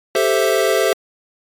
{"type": "chord", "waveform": "square", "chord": "A minor seventh", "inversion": "third", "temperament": "equal", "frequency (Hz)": [392, 440, 523.3, 659.3], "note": ["G4", "A4", "C5", "E5"], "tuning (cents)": [0, 0, 0, 0], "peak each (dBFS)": -20, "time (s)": [0.15, 0.93], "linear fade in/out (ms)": 2, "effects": ["MP3 64 kbps"]}